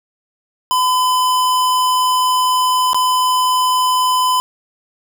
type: tone with dropouts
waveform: square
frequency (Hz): 1011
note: B5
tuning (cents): +40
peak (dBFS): -13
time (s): 0.71-4.4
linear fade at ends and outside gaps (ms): 0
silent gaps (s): 2.932-2.945
effects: none

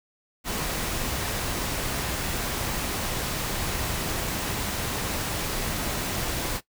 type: noise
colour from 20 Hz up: pink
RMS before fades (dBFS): -29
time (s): 0.44-6.61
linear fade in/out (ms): 50
effects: noise-tail reverb RT60 0.1 s tail -17 dB re dry

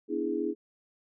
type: chord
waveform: sine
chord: E dominant seventh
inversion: second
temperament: equal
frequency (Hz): 246.9 / 293.7 / 329.6 / 415.3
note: B3 / D4 / E4 / G#4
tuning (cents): 0 / 0 / 0 / 0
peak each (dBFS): -37 / -34 / -32 / -32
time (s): 0.08-0.55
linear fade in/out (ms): 50
effects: none

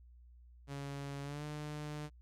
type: tone with pitch glide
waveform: sawtooth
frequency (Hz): 140.5 to 149.72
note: C#3 to D3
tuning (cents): +24 to +34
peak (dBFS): -37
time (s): 0.67-2.1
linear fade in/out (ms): 50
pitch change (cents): +110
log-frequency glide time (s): 1.23-1.44
effects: added 60 Hz sine -56 dBFS peak until 2.21 s + low-pass 10000 Hz 12 dB/octave

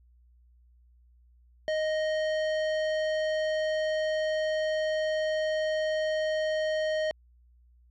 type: tone with hard clipping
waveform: sine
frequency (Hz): 622.3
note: D#5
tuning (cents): 0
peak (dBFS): -28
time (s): 1.68-7.11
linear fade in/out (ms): 0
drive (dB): 16
effects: added 60 Hz sine -57 dBFS peak until 7.9 s + low-pass 5000 Hz 12 dB/octave

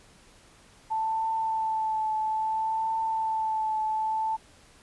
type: tone with vibrato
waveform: sine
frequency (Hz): 880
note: A5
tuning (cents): 0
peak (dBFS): -25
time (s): 0.9-4.37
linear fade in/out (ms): 20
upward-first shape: triangle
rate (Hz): 0.6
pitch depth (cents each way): 25
effects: pink hiss -56 dBFS RMS until 4.82 s + resampled to 24000 Hz

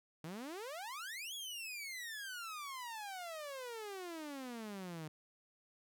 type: exponential two-way sweep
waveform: sawtooth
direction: up then down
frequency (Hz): 151 to 3400 to 151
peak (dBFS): -40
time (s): 0.24-5.08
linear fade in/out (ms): 2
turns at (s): 1.34
effects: none

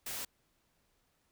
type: noise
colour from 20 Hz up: white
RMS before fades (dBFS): -40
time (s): 0.06-0.25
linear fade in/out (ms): 5
effects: pink hiss -75 dBFS RMS until 1.31 s

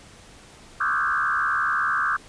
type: tone with frequency modulation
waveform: sine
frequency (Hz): 1369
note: F6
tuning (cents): -35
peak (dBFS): -20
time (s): 0.8-2.17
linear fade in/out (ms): 10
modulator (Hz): 72.3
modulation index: 3.4
effects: pink hiss -48 dBFS RMS until 2.28 s + resampled to 22050 Hz

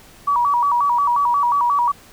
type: tone with vibrato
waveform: sine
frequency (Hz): 1046.5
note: C6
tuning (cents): 0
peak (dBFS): -14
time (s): 0.27-1.92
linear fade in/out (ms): 10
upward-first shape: square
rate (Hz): 5.6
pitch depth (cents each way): 150
effects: pink hiss -46 dBFS RMS until 2.12 s

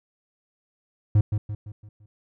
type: tone with echo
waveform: triangle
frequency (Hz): 105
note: G#2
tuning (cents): +19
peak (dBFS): -12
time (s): 1.15-1.21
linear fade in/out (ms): 5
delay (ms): 170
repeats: 5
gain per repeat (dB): -7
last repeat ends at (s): 2.06
effects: none

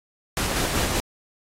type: noise with tremolo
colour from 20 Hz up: pink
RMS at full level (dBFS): -24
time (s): 0.37-1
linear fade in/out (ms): 0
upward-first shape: square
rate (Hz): 5.2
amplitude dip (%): 25
effects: low-pass 12000 Hz 12 dB/octave + AAC 48 kbps

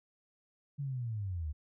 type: linear sweep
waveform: sine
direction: down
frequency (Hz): 145.3 to 71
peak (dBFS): -34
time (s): 0.78-1.53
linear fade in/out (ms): 20
effects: none

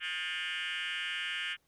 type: tone with frequency modulation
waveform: sine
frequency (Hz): 2300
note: D7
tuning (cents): -37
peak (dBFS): -31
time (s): 0-1.57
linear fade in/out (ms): 50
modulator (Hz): 175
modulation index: 4.8
effects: tanh soft clip ceiling -32 dBFS + pink hiss -74 dBFS RMS until 1.67 s

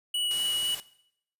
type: tone with vibrato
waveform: square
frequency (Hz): 2931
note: F#7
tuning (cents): -17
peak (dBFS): -27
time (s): 0.14-0.75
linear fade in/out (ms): 5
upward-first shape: triangle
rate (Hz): 4.1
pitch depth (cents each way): 10
type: noise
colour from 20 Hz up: white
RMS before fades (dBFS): -39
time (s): 0.31-0.8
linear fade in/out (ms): 0
effects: noise-tail reverb RT60 0.7 s tail -18 dB re dry + resampled to 32000 Hz

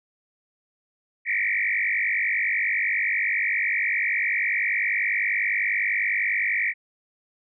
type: tone with frequency modulation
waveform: sine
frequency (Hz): 2093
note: C7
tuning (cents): 0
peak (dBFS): -21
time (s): 1.25-6.74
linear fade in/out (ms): 50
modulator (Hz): 50.1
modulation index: 5.2
effects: none

